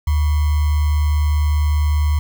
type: tone with sample-and-hold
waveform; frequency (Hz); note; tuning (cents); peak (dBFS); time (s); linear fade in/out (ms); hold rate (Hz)
sine; 75; D2; +37; -13; 0.07-2.19; 5; 1050
effects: none